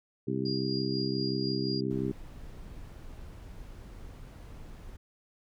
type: harmonic tone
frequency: 65.7 Hz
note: C2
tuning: 8 cents sharp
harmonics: 2 / 3 / 4 / 5 / 6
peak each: -35 / -35 / -35 / -35 / -35 dBFS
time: 0.27-2.12 s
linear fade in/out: 10 ms
type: tone with tremolo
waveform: sine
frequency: 4815 Hz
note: D8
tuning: 42 cents sharp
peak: -34 dBFS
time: 0.45-1.81 s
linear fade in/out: 10 ms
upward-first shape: sine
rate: 4.1 Hz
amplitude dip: 45%
type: noise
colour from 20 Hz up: brown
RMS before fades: -45 dBFS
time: 1.9-4.97 s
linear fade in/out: 10 ms
effects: none